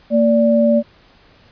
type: tone pair together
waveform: sine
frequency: 229.2 / 583 Hz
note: A#3 / D5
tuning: -29 / -13 cents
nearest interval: octave + major third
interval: 1616 cents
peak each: -13 dBFS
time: 0.1-0.83 s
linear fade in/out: 50 ms
effects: pink hiss -50 dBFS RMS until 1.51 s + resampled to 11025 Hz